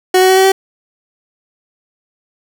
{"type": "tone with pitch steps", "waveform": "30% pulse", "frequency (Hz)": [370, 373.7, 377.3, 381.1, 384.8], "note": ["F#4", "F#4", "F#4", "G4", "G4"], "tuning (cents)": [0, 17, 34, -49, -32], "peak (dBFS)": -4, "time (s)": [0.14, 0.52], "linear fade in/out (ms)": 5, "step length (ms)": 76, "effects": []}